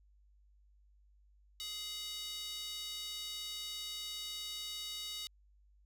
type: tone with high-pass filter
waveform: square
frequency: 418.5 Hz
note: G#4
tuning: 13 cents sharp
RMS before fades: -43 dBFS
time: 1.6-5.27 s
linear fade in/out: 0 ms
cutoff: 3700 Hz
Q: 3.4
effects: added 50 Hz sine -63 dBFS peak until 5.85 s